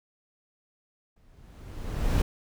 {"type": "noise with exponential growth", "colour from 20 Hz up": "brown", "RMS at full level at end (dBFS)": -21, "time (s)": [1.16, 2.22], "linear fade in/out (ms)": 5, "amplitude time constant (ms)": 230, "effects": []}